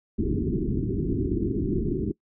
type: low-pass noise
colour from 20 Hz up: white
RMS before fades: -26 dBFS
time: 0.18-2.12 s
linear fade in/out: 10 ms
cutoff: 400 Hz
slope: 96 dB/octave
effects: noise-tail reverb RT60 0.1 s tail -22 dB re dry